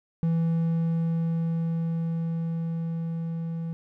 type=tone with level ramp; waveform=triangle; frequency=165.3 Hz; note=E3; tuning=5 cents sharp; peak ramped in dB=-19 to -27 dBFS; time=0.23-3.73 s; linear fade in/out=0 ms; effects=none